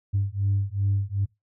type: beating tone pair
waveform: sine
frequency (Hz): 98.1 / 100.7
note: G2 / G2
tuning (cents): +2 / +47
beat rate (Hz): 2.6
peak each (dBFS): -24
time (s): 0.13-1.26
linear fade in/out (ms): 20
effects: noise-tail reverb RT60 0.2 s tail -23 dB re dry + tanh soft clip ceiling -16 dBFS